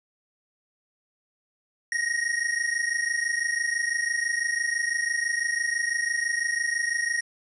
square tone pair together, 1864.7 / 1890.7 Hz, A#6 / A#6, 0 / +24 cents, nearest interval unison, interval 24 cents, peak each -28 / -28 dBFS, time 1.92-7.21 s, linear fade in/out 2 ms, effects resampled to 24000 Hz + 9-bit

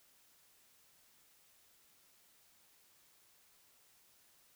silence, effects white hiss -68 dBFS RMS until 4.55 s

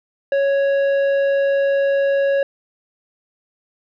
triangle tone with tanh clipping, 554.4 Hz, C#5, in tune, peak -16 dBFS, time 0.32-2.43 s, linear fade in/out 2 ms, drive 13 dB, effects none

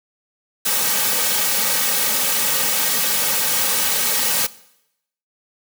white noise with comb filter, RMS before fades -19 dBFS, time 0.65-4.47 s, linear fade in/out 10 ms, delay 2.9 ms, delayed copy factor -0.9, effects noise-tail reverb RT60 0.8 s tail -19 dB re dry + high-pass 200 Hz 12 dB/octave

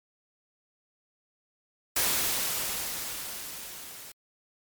white noise with level ramp, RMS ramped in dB -25 to -45 dBFS, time 1.96-4.12 s, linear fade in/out 5 ms, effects MP3 96 kbps

